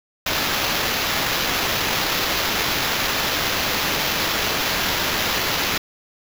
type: noise with sample-and-hold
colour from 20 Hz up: white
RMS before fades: -22 dBFS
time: 0.26-5.78 s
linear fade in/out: 5 ms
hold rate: 8820 Hz
effects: none